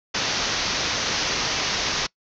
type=low-pass noise; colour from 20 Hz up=white; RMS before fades=-25 dBFS; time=0.14-2.07 s; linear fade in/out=10 ms; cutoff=6300 Hz; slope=96 dB/octave; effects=noise-tail reverb RT60 0.1 s tail -23 dB re dry